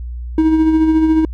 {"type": "tone with tremolo", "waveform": "triangle", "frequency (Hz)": 317, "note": "D#4", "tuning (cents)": 32, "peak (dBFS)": -6, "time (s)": [0.38, 1.25], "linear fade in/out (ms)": 2, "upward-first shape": "sine", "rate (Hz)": 14, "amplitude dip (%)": 40, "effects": ["added 60 Hz sine -23 dBFS peak until 1.33 s"]}